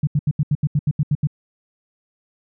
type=tone bursts; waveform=sine; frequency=146.83 Hz; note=D3; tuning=in tune; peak=-14 dBFS; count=11; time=0.03-1.272 s; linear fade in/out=5 ms; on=42 ms; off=78 ms; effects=none